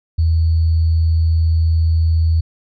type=tone with sample-and-hold; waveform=sine; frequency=81.4 Hz; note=E2; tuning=21 cents flat; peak=-11 dBFS; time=0.18-2.41 s; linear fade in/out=10 ms; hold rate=4410 Hz; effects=resampled to 16000 Hz